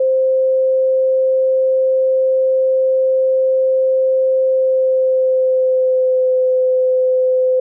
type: tone with pitch glide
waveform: sine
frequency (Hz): 523.3 to 512.8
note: C5 to C5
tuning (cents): 0 to -35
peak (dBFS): -11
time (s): 0-7.6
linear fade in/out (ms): 5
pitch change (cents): -35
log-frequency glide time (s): 4.45-6.34
effects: none